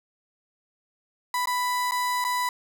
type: tone with dropouts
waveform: 35% pulse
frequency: 990 Hz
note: B5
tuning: 4 cents sharp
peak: -22 dBFS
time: 1.34-2.49 s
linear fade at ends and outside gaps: 2 ms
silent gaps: 1.457-1.472 / 1.911-1.919 / 2.242-2.248 s
effects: none